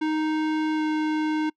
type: tone with pitch glide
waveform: square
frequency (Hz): 311.1 to 309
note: D#4 to D#4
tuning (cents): 0 to -12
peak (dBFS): -23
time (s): 0.01-1.5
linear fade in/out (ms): 10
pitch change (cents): -12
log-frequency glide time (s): 0.75-0.82
effects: noise-tail reverb RT60 0.1 s tail -26 dB re dry + low-pass 3000 Hz 12 dB/octave